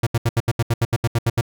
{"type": "tone bursts", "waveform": "45% pulse", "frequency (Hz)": 116.54, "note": "A#2", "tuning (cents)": 0, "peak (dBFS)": -15, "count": 13, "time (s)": [0.03, 1.411], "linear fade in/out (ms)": 5, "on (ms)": 37, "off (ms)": 75, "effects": []}